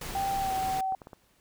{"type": "noise", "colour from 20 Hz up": "pink", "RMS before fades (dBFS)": -38, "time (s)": [0.01, 0.81], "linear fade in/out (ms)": 5}
{"type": "tone with pitch glide", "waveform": "sine", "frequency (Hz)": [784, 763.4], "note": ["G5", "G5"], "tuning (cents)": [0, -46], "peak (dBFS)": -27, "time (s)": [0.15, 0.95], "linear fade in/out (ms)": 2, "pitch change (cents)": -46, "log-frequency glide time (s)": [0.38, 0.52]}
{"type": "clicks", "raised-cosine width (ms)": 1, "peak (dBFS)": -30, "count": 6, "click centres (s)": [0.689, 0.787, 0.923, 1.018, 1.071, 1.132]}
{"effects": ["pink hiss -66 dBFS RMS until 1.4 s"]}